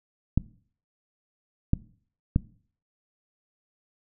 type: clicks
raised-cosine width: 5 ms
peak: -8 dBFS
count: 3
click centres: 0.376 / 1.734 / 2.361 s
effects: noise-tail reverb RT60 0.5 s tail -20 dB re dry